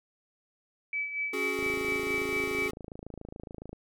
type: tone with tremolo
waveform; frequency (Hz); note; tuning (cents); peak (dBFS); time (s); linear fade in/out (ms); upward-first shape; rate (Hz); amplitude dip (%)
sine; 2298; D7; -38; -28; 0.93-2.68; 2; sine; 4.3; 60
type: chord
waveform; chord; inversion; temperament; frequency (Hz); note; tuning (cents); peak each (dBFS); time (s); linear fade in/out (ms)
square; C# suspended fourth; none; equal with one note detuned; 277.2 / 370 / 420.6; C#4 / F#4 / G#4; 0 / 0 / +22; -39 / -36 / -35; 1.33-2.71; 5
type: click train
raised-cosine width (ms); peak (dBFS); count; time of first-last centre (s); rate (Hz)
2; -28; 59; 1.59-3.73; 27.1
effects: none